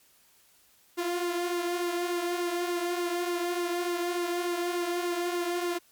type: tone with flanger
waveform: sawtooth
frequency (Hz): 349.8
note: F4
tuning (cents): +3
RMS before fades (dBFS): -30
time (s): 0.97-5.79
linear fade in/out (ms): 20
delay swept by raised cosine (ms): 1.2 to 5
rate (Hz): 3.4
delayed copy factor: -0.5
effects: white hiss -62 dBFS RMS until 5.91 s + MP3 96 kbps